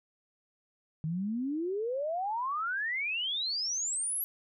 sine exponential sweep, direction up, 152 to 11840 Hz, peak -30 dBFS, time 1.04-4.24 s, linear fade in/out 0 ms, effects none

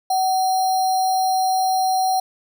sine tone with sample-and-hold, 751 Hz, F#5, 26 cents sharp, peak -16 dBFS, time 0.1-2.2 s, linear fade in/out 5 ms, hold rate 4900 Hz, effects none

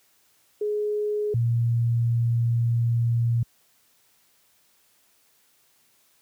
sine tone pair in turn, 419.1 / 117.39 Hz, G#4 / A#2, +16 / +13 cents, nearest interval octave + minor seventh, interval 2203 cents, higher first, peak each -23 / -19 dBFS, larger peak second, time 0.61-1.34 / 1.34-3.43 s, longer second, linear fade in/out 5 ms, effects white hiss -63 dBFS RMS until 6.21 s + high-pass 60 Hz 12 dB/octave

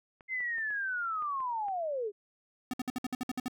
clicks, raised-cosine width 0.5 ms, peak -37 dBFS, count 7, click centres 0.208 / 0.405 / 0.583 / 0.706 / 1.223 / 1.404 / 1.684 s
sine linear sweep, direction down, 2093 to 390.3 Hz, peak -31 dBFS, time 0.28-2.12 s, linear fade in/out 50 ms
square tone bursts, 251.9 Hz, B3, 34 cents sharp, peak -32 dBFS, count 10, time 2.71-3.482 s, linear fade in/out 2 ms, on 25 ms, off 58 ms
effects none

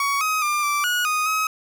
30% pulse tone with pitch steps, 1122 / 1263 / 1195 / 1169 / 1454 / 1242 / 1273 Hz, C#6 / D#6 / D6 / D6 / F#6 / D#6 / D#6, +21 / +26 / +30 / -8 / -31 / -3 / +39 cents, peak -17 dBFS, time 0-1.47 s, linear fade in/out 2 ms, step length 210 ms, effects none

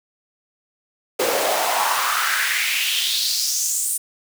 pink noise with high-pass filter sweep, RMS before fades -21 dBFS, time 1.19-3.98 s, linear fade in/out 10 ms, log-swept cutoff 440 to 9300 Hz, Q 3.7, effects none

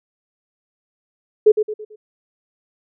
sine tone with echo, 426.9 Hz, G#4, 48 cents sharp, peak -6 dBFS, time 1.46-1.52 s, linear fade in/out 10 ms, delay 110 ms, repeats 4, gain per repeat -8 dB, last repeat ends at 1.96 s, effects none

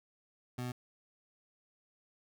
25% pulse tone, 124.2 Hz, B2, 10 cents sharp, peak -33 dBFS, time 0.58-0.72 s, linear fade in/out 5 ms, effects none

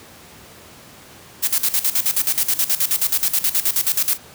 blue noise with tremolo, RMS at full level -17 dBFS, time 1.42-4.18 s, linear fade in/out 20 ms, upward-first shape square, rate 9.4 Hz, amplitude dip 80%, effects pink hiss -43 dBFS RMS until 4.34 s + high-pass 80 Hz 12 dB/octave

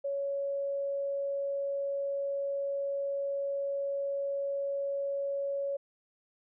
sine tone, 558 Hz, C#5, 11 cents sharp, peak -30 dBFS, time 0.04-5.77 s, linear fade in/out 10 ms, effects none

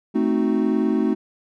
triangle chord, A diminished seventh, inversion none, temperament equal, 220 / 261.6 / 311.1 / 370 Hz, A3 / C4 / Eb4 / Gb4, 0 / 0 / 0 / 0 cents, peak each -20 / -21 / -21 / -23 dBFS, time 0.14-1.15 s, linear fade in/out 20 ms, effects none

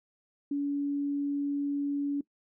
sine tone, 284.5 Hz, C#4, 45 cents sharp, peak -27 dBFS, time 0.51-2.21 s, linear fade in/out 5 ms, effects noise-tail reverb RT60 0.1 s tail -20 dB re dry

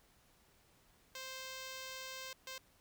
5% pulse tone bursts at uneven times, 523.3 Hz, C5, in tune, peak -33 dBFS, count 2, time 1.15-2.33 / 2.47-2.58 s, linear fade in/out 2 ms, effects pink hiss -69 dBFS RMS until 2.8 s

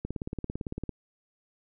click train, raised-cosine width 3 ms, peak -20 dBFS, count 16, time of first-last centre 0.05-0.893 s, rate 17.8 Hz, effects none

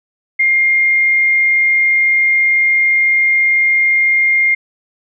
sine tone, 2119 Hz, C7, 21 cents sharp, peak -9 dBFS, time 0.39-4.55 s, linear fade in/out 10 ms, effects none

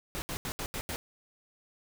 pink noise bursts at uneven times, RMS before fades -36 dBFS, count 6, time 0.15-0.22 / 0.29-0.37 / 0.45-0.52 / 0.59-0.66 / 0.74-0.81 / 0.89-0.96 s, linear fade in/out 0 ms, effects none

